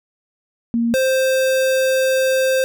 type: tone pair in turn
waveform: sine / square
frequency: 233.1 / 524.4 Hz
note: A#3 / C5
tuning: 0 / +4 cents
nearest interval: octave + major second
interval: 1404 cents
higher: second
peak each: -15 dBFS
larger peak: neither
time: 0.74-0.94 / 0.94-2.64 s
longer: second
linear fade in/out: 0 ms
effects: none